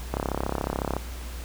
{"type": "click train", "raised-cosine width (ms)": 1, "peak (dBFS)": -12, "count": 29, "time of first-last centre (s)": [0.14, 0.966], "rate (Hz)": 33.9, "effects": ["added 60 Hz sine -34 dBFS peak until 1.44 s", "pink hiss -43 dBFS RMS until 1.44 s"]}